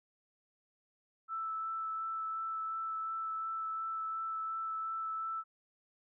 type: tone with vibrato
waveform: sine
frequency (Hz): 1318.5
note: E6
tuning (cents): 0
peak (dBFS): -35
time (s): 1.28-5.44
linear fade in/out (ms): 50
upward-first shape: sine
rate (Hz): 2.8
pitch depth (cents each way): 9
effects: none